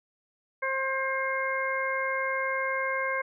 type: harmonic tone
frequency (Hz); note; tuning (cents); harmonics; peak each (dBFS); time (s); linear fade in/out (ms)
532; C5; +29; 1 / 2 / 3 / 4; -32 / -32 / -32 / -32; 0.62-3.22; 10
effects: none